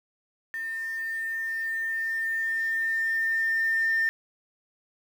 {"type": "tone with level ramp", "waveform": "sine", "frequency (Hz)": 1806, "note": "A6", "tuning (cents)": 45, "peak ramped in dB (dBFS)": [-30, -20], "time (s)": [0.54, 4.09], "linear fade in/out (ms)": 0, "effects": ["tanh soft clip ceiling -18 dBFS", "8-bit"]}